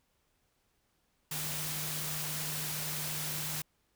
sine tone in noise, 152.4 Hz, D#3, 36 cents flat, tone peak -42 dBFS, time 1.31-3.62 s, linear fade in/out 5 ms, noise white, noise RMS -37 dBFS, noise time 1.31-3.62 s, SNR -8 dB, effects pink hiss -75 dBFS RMS until 3.95 s

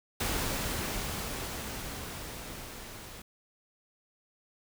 pink noise with level ramp, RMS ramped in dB -31 to -46 dBFS, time 0.2-3.22 s, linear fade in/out 5 ms, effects none

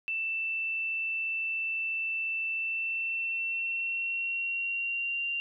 sine tone with pitch glide, 2663 to 2774 Hz, E7 to F7, +17 to -12 cents, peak -29 dBFS, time 0.08-5.4 s, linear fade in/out 0 ms, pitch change +71 cents, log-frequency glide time 2.53-5.28 s, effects none

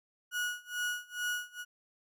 35% pulse tone with tremolo, 1457 Hz, F#6, 27 cents flat, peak -29 dBFS, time 0.31-1.65 s, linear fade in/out 50 ms, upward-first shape sine, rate 2.3 Hz, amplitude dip 95%, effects none

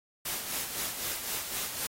white noise with tremolo, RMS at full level -33 dBFS, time 0.25-1.87 s, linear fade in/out 5 ms, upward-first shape sine, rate 3.9 Hz, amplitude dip 50%, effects AAC 48 kbps

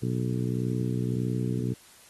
harmonic tone, 61.74 Hz, B1, in tune, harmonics 2 / 3 / 4 / 5 / 6 / 7, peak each -28 / -32 / -34 / -36 / -38 / -39 dBFS, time 0.02-1.74 s, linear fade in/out 10 ms, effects white hiss -54 dBFS RMS until 2.09 s + AAC 32 kbps

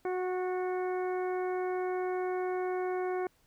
harmonic tone with a mistuned harmonic, 367.1 Hz, F#4, 14 cents flat, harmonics 1 / 2 / 3 / 4 / 5 / 6, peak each -31 / -37 / -44 / -46 / -51 / -49 dBFS, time 0.05-3.27 s, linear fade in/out 2 ms, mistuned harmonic 5, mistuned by -24 cents, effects pink hiss -69 dBFS RMS until 3.46 s

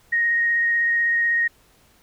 sine tone with vibrato, 1869 Hz, A#6, 4 cents sharp, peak -17 dBFS, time 0.12-1.48 s, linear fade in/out 10 ms, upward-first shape triangle, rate 16 Hz, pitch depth 12 cents each way, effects pink hiss -57 dBFS RMS until 2.02 s

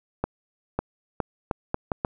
accelerating click train, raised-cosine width 1 ms, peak -10 dBFS, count 7, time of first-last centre 0.24-2.048 s, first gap 550 ms, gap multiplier 0.75, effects none

